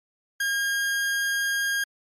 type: tone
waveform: 40% pulse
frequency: 1621 Hz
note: G#6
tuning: 42 cents flat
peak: -22 dBFS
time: 0.4-1.84 s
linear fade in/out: 5 ms
effects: MP3 64 kbps